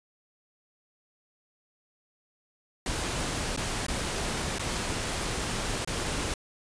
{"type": "noise with dropouts", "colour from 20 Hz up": "pink", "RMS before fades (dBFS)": -31, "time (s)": [2.86, 6.34], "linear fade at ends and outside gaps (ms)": 2, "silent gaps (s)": [[3.564, 3.574], [3.866, 3.883], [4.585, 4.594], [5.848, 5.874]], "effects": ["resampled to 22050 Hz"]}